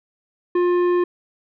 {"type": "tone with tanh clipping", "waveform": "triangle", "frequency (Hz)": 354, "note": "F4", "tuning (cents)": 23, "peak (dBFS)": -17, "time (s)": [0.55, 1.04], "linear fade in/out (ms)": 5, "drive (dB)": 15, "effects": []}